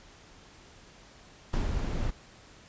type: noise with ADSR envelope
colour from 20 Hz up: brown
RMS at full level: -26 dBFS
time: 1.53-2.11 s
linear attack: 7 ms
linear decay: 140 ms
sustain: -4 dB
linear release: 15 ms
effects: pink hiss -54 dBFS RMS until 2.68 s + resampled to 16000 Hz